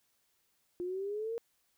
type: exponential sweep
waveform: sine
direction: up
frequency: 349.2 to 469.9 Hz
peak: -34 dBFS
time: 0.8-1.38 s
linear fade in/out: 0 ms
effects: white hiss -75 dBFS RMS until 1.77 s